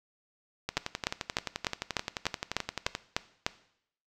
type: two click trains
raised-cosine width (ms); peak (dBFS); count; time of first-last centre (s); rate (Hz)
0.2; -14 / -9; 27 / 10; 0.69-2.951 / 0.77-3.465; 11.5 / 3.34
effects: noise-tail reverb RT60 0.7 s tail -17 dB re dry